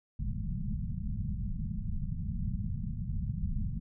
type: low-pass noise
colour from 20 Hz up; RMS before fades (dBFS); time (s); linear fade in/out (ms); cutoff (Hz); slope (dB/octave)
pink; -34; 0.19-3.8; 10; 220; 96
effects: none